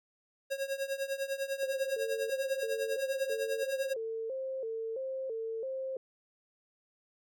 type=tone with tremolo; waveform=square; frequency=545 Hz; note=C#5; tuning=29 cents flat; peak=-30 dBFS; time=0.5-3.94 s; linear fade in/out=20 ms; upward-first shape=triangle; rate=10 Hz; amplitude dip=90%
type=tone with vibrato; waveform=sine; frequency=487.3 Hz; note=B4; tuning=23 cents flat; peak=-34 dBFS; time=1.63-5.97 s; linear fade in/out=2 ms; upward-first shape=square; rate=1.5 Hz; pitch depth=140 cents each way
effects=none